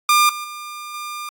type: tone with level steps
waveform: sawtooth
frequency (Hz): 1200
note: D6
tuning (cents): +37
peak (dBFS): -8 / -23 / -27 / -24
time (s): 0.09-1.29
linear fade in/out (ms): 2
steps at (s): 0.29 / 0.44 / 0.94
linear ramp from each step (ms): 2
effects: AAC 64 kbps